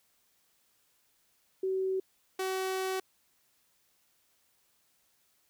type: tone pair in turn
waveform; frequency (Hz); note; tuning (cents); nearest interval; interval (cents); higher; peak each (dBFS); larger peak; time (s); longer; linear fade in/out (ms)
sine / sawtooth; 379.4 / 377.9; F#4 / F#4; +43 / +37; unison; 6; first; -28 / -27; second; 1.63-2 / 2.39-3; second; 5
effects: white hiss -71 dBFS RMS until 5.49 s